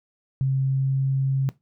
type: tone with pitch glide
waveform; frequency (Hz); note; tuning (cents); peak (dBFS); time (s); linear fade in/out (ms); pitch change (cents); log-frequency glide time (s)
sine; 134 to 134.78; C3 to C#3; +42 to -48; -19; 0.41-1.49; 0; +10; 0.6-1.01
effects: noise-tail reverb RT60 0.2 s tail -18 dB re dry